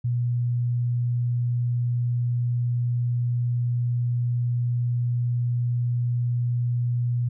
sine tone, 121.1 Hz, B2, 34 cents flat, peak -21 dBFS, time 0.04-7.29 s, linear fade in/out 10 ms, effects none

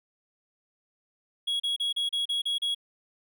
triangle tone bursts, 3325 Hz, G#7, 1 cent sharp, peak -24 dBFS, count 8, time 1.47-2.748 s, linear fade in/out 10 ms, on 130 ms, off 34 ms, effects none

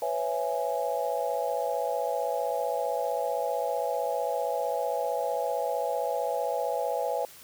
sine chord, C# minor seventh, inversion third, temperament just, 498.9 / 554.4 / 665.2 / 831.5 Hz, B4 / C#5 / E5 / G#5, +17 / 0 / +16 / +2 cents, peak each -32 dBFS, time 0.02-7.25 s, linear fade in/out 2 ms, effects white hiss -50 dBFS RMS until 7.43 s

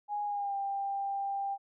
sine tone with pitch glide, 827 to 792.9 Hz, G#5 to G5, -8 to +20 cents, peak -31 dBFS, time 0.08-1.58 s, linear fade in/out 50 ms, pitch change -72 cents, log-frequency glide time 0.25-0.56 s, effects none

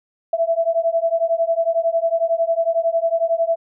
sine beating tone pair, 659 / 670 Hz, E5 / E5, -1 / +28 cents, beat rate 11 Hz, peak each -19 dBFS, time 0.33-3.56 s, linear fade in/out 5 ms, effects none

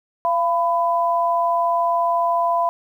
sine tone pair together, 685.9 / 1000 Hz, F5 / B5, -31 / +21 cents, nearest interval perfect fifth, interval 652 cents, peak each -19 dBFS, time 0.25-2.69 s, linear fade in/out 0 ms, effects 9-bit

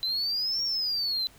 sine exponential two-way sweep, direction up then down, 4003 to 5588 to 4003 Hz, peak -24 dBFS, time 0.03-1.27 s, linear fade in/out 0 ms, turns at 0.63 s, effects tanh soft clip ceiling -24 dBFS + pink hiss -55 dBFS RMS until 1.38 s

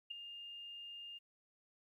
sine tone with ADSR envelope, 2816 Hz, F7, 14 cents sharp, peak -38 dBFS, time 0.1-1.19 s, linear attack 12 ms, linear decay 8 ms, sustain -9 dB, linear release 20 ms, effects 13-bit

